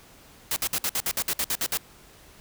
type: noise bursts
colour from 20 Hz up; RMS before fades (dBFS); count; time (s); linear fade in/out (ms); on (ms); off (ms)
white; -26; 12; 0.51-1.773; 2; 53; 57
effects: pink hiss -52 dBFS RMS until 2.4 s